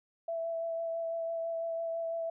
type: tone with vibrato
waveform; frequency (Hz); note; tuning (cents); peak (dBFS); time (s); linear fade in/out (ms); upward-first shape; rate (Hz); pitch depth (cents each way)
sine; 663; E5; +10; -32; 0.28-2.3; 5; sine; 6; 13
effects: none